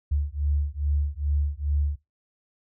sine beating tone pair, 71.5 / 73.9 Hz, D2 / D2, -46 / +11 cents, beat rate 2.4 Hz, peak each -26 dBFS, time 0.11-1.96 s, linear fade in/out 10 ms, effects noise-tail reverb RT60 0.2 s tail -20 dB re dry

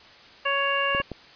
harmonic tone, 557 Hz, C#5, 8 cents sharp, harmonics 1 / 2 / 3 / 4 / 5, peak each -29 / -27 / -28 / -34 / -27 dBFS, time 0.45-1.02 s, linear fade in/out 10 ms
clicks, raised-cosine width 2 ms, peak -19 dBFS, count 3, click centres 0.949 / 1.001 / 1.117 s
effects white hiss -49 dBFS RMS until 1.35 s + resampled to 11025 Hz

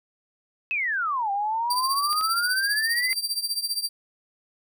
sine exponential two-way sweep, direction down then up, 2637 to 784 to 2083 Hz, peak -23 dBFS, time 0.71-3.13 s, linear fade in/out 0 ms, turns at 1.31 s
sawtooth tone with tremolo, 4699 Hz, D8, in tune, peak -19 dBFS, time 1.7-3.89 s, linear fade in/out 5 ms, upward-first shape triangle, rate 15 Hz, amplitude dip 90%
clicks, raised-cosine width 0.2 ms, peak -22 dBFS, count 2, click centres 2.129 / 2.211 s
effects none

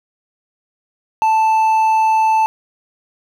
triangle tone with hard clipping, 880 Hz, A5, in tune, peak -12 dBFS, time 1.22-2.46 s, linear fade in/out 0 ms, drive 7 dB, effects none

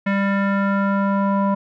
square tone with low-pass filter sweep, 197.9 Hz, G3, 17 cents sharp, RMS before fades -19 dBFS, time 0.06-1.55 s, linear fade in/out 10 ms, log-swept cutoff 2000 to 960 Hz, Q 3.1, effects none

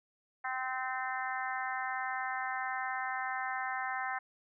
harmonic tone, 258.5 Hz, C4, 21 cents flat, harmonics 3 / 4 / 5 / 6 / 7 / 8, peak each -38 / -41 / -42 / -41 / -40 / -45 dBFS, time 0.44-4.19 s, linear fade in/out 10 ms, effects none

